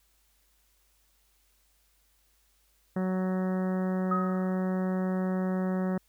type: harmonic tone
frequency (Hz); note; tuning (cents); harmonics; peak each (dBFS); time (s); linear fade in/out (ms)
186; F#3; +9; 1 / 2 / 3 / 4 / 5 / 6 / 7 / 8 / 9 / 10; -27 / -36 / -37 / -43 / -47 / -48 / -47 / -51 / -51 / -50; 2.96-5.98; 5
type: tone with exponential decay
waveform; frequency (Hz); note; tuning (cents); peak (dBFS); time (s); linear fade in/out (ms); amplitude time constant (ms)
sine; 1266; D#6; +30; -24; 4.11-4.62; 5; 110
effects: added 50 Hz sine -69 dBFS peak until 6.08 s + white hiss -69 dBFS RMS until 6.08 s